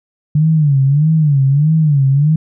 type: tone with vibrato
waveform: sine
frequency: 146.83 Hz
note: D3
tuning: in tune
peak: -8 dBFS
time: 0.35-2.36 s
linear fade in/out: 5 ms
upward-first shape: sine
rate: 1.6 Hz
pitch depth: 150 cents each way
effects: none